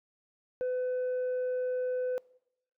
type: tone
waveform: sine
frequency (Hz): 504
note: B4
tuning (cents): +35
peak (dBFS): -26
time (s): 0.61-2.18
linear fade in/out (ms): 0
effects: noise-tail reverb RT60 0.8 s tail -25 dB re dry + tanh soft clip ceiling -28 dBFS